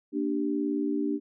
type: chord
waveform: sine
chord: G minor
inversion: first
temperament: equal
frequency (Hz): 233.1 / 293.7 / 392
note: Bb3 / D4 / G4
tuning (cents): 0 / 0 / 0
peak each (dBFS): -33 / -27 / -33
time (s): 0.12-1.2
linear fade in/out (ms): 50
effects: none